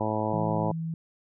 harmonic tone, 108.1 Hz, A2, 30 cents flat, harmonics 1 / 2 / 3 / 4 / 5 / 6 / 7 / 8 / 9, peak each -33 / -33 / -34 / -36 / -33 / -34 / -36 / -34 / -35 dBFS, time 0-0.72 s, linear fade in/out 10 ms
sine tone, 163.1 Hz, E3, 18 cents flat, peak -29 dBFS, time 0.33-0.94 s, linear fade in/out 2 ms
effects none

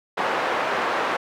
pink band-pass noise, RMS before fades -24 dBFS, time 0.17-1.17 s, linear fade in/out 10 ms, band 570 to 1700 Hz, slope 12 dB/octave, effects none

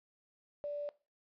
sine tone with quantisation, 583 Hz, D5, 13 cents flat, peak -36 dBFS, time 0.64-0.89 s, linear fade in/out 0 ms, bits 10, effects noise-tail reverb RT60 0.3 s tail -19 dB re dry + resampled to 11025 Hz

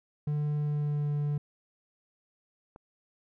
triangle tone with pitch glide, 148.4 to 146.44 Hz, D3 to D3, +18 to -5 cents, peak -25 dBFS, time 0.27-1.38 s, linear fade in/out 5 ms, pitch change -23 cents, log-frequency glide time 0.56-1.13 s
click, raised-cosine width 1 ms, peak -34 dBFS, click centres 2.761 s
effects none

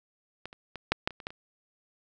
clicks, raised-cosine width 0.3 ms, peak -22 / -30 / -23 / -7 / -10 / -28 / -28 / -18 / -29 dBFS, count 9, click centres 0.456 / 0.529 / 0.757 / 0.92 / 1.075 / 1.107 / 1.202 / 1.269 / 1.305 s, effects none

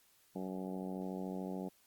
harmonic tone, 93.7 Hz, F#2, 22 cents sharp, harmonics 2 / 3 / 4 / 5 / 6 / 7 / 8 / 9, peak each -41 / -45 / -47 / -49 / -51 / -52 / -53 / -54 dBFS, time 0.35-1.69 s, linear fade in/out 10 ms, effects white hiss -69 dBFS RMS until 1.86 s + Opus 48 kbps

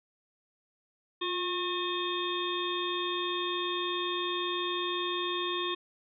harmonic tone with a mistuned harmonic, 361.7 Hz, F#4, 39 cents flat, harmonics 1 / 3 / 5 / 7 / 9 / 10, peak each -34 / -35 / -42 / -41 / -39 / -36 dBFS, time 1.21-5.75 s, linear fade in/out 10 ms, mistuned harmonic 1, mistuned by -43 cents, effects none

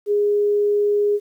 sine tone, 412.4 Hz, G#4, 12 cents flat, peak -15 dBFS, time 0.06-1.2 s, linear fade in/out 50 ms, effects 9-bit

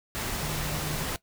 sine tone in noise, 152 Hz, D#3, 40 cents flat, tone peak -34 dBFS, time 0.42-1.04 s, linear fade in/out 0 ms, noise pink, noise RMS -32 dBFS, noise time 0.15-1.16 s, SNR -5 dB, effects noise-tail reverb RT60 0.1 s tail -18 dB re dry

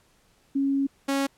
sine / sawtooth tone pair in turn, 275.3 / 275.3 Hz, C#4 / C#4, -12 / -12 cents, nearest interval unison, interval 0 cents, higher neither, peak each -21 / -19 dBFS, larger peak second, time 0.55-0.87 / 1.08-1.27 s, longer first, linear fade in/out 10 ms, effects pink hiss -63 dBFS RMS until 1.37 s + low-pass 12000 Hz 12 dB/octave

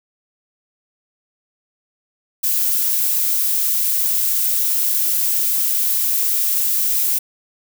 violet noise, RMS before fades -18 dBFS, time 2.43-7.19 s, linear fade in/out 10 ms, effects none

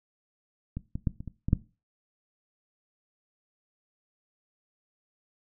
clicks, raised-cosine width 5 ms, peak -21 / -20 / -13 / -26 / -25 / -17 / -8 dBFS, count 7, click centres 0.77 / 0.955 / 1.072 / 1.205 / 1.277 / 1.485 / 1.531 s, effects noise-tail reverb RT60 0.3 s tail -18 dB re dry

